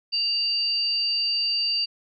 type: tone pair together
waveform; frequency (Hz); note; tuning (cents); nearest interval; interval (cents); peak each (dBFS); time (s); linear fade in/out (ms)
sine; 2794 / 4648; F7 / D8; 0 / -19; major sixth; 881; -30 / -22; 0.12-1.86; 20
effects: none

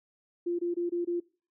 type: tone bursts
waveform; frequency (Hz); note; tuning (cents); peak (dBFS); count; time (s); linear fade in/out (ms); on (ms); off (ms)
sine; 347.2; F4; -10; -27; 5; 0.46-1.202; 10; 130; 23
effects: noise-tail reverb RT60 0.4 s tail -23 dB re dry

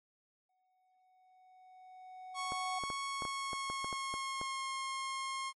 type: tone with exponential growth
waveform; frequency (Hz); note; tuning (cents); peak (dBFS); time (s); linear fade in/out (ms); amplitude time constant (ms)
triangle; 743; F#5; +7; -35; 0.49-2.79; 5; 500
type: tone with pitch glide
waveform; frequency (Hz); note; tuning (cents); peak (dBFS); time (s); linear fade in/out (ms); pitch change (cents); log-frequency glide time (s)
sawtooth; 1105 to 1072.3; C#6 to C6; -6 to +42; -33; 2.34-5.53; 50; -52; 3.03-4.69
type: clicks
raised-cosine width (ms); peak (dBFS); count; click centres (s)
1; -28; 11; 2.521 / 2.837 / 2.902 / 3.222 / 3.252 / 3.532 / 3.7 / 3.845 / 3.928 / 4.14 / 4.414
effects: MP3 48 kbps

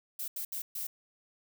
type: noise bursts at uneven times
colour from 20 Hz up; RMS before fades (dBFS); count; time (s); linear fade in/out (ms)
violet; -37; 4; 0.19-0.28 / 0.36-0.45 / 0.52-0.62 / 0.75-0.87; 5
effects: none

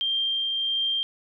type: tone with tremolo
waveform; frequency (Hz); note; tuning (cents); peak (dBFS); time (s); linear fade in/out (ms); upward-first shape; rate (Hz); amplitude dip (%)
sine; 3178; G7; +23; -22; 0.01-1.03; 0; triangle; 1.5; 25
effects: none

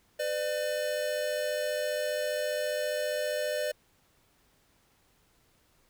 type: tone pair together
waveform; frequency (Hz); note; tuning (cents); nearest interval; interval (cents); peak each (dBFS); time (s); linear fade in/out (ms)
square; 504 / 598.9; B4 / D5; +35 / +34; minor third; 299; -35 / -31; 0.19-3.72; 10
effects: pink hiss -67 dBFS RMS until 5.89 s

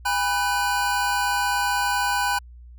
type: tone cluster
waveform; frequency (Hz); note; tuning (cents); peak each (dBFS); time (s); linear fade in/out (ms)
square; 813 / 983 / 1506; G#5 / B5 / F#6; -37 / -8 / +30; -26; 0.05-2.39; 10
effects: added 60 Hz sine -41 dBFS peak until 2.78 s

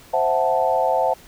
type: chord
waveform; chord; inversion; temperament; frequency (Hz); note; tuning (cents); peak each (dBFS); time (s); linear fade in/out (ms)
sine; F# half-diminished seventh; second; equal; 523.3 / 659.3 / 740 / 880; C5 / E5 / F#5 / A5; 0 / 0 / 0 / 0; -22; 0.13-1.14; 10
effects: pink hiss -47 dBFS RMS until 1.27 s

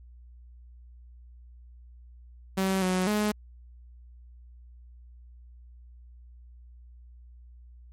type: tone with pitch steps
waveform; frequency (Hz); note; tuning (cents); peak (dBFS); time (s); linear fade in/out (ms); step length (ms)
sawtooth; 191 / 184.3 / 210.4; G3 / F#3 / G#3; -45 / -7 / +23; -20; 2.57-3.32; 10; 250
effects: added 60 Hz sine -47 dBFS peak until 7.92 s + MP3 64 kbps

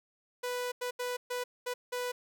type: tone bursts at uneven times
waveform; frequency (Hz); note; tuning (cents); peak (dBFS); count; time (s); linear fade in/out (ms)
sawtooth; 493.9; B4; 0; -29; 6; 0.43-0.72 / 0.81-0.91 / 0.99-1.17 / 1.3-1.44 / 1.66-1.74 / 1.92-2.12; 10
effects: none

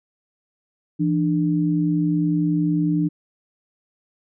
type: tone pair together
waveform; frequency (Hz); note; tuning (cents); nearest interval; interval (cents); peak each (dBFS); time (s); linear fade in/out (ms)
sine; 167.3 / 298.1; E3 / D4; +26 / +26; minor seventh; 1000; -20; 0.99-3.09; 20
effects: none

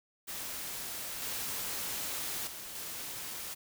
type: noise with level steps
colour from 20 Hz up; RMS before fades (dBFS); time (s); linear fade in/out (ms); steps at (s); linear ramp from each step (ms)
white; -40 / -37 / -44 / -41; 0.27-3.55; 20; 1.22 / 2.47 / 2.75; 2
effects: none

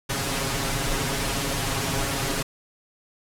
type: noise with comb filter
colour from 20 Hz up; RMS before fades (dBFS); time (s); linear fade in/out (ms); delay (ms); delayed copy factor
pink; -26; 0.09-2.43; 10; 7.3; +0.9
effects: low-pass 12000 Hz 12 dB/octave

